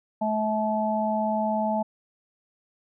harmonic tone, 215.9 Hz, A3, 33 cents flat, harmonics 1 / 3 / 4, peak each -27 / -27 / -27 dBFS, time 0.21-1.83 s, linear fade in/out 10 ms, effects none

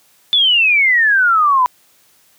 sine exponential sweep, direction down, 3524 to 979 Hz, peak -9 dBFS, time 0.33-1.66 s, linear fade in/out 0 ms, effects white hiss -53 dBFS RMS until 2.38 s + high-pass 80 Hz 12 dB/octave

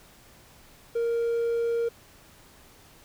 triangle tone, 466.2 Hz, A#4, in tune, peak -21 dBFS, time 0.95-1.89 s, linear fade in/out 10 ms, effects tanh soft clip ceiling -17 dBFS + pink hiss -54 dBFS RMS until 3.04 s

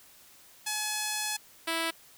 5% pulse tone pair in turn, 850 / 328.9 Hz, G#5 / E4, +40 / -4 cents, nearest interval octave + major third, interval 1644 cents, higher first, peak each -18 / -17 dBFS, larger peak second, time 0.66-1.37 / 1.67-1.91 s, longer first, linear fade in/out 10 ms, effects white hiss -56 dBFS RMS until 2.17 s

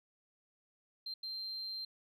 sine tone bursts at uneven times, 4152 Hz, C8, 14 cents flat, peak -38 dBFS, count 2, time 1.06-1.14 / 1.23-1.85 s, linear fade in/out 5 ms, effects tanh soft clip ceiling -35 dBFS

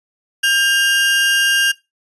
40% pulse tone pair together, 1600 / 2819 Hz, G6 / F7, +35 / +16 cents, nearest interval minor seventh, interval 981 cents, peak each -14 dBFS, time 0.43-1.72 s, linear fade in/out 10 ms, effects noise-tail reverb RT60 0.2 s tail -18 dB re dry + resampled to 24000 Hz

